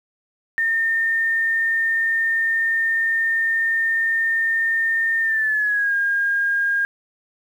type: tone with pitch glide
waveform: sine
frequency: 1817 to 1618.8 Hz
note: A#6 to G#6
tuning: -45 to -45 cents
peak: -17 dBFS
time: 0.58-6.85 s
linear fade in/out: 0 ms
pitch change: -200 cents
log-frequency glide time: 5.21-5.94 s
effects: 8-bit